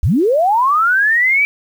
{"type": "linear sweep", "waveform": "sine", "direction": "up", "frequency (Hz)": [51.91, 2335], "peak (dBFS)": -10, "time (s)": [0.03, 1.45], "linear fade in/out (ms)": 0, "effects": ["7-bit"]}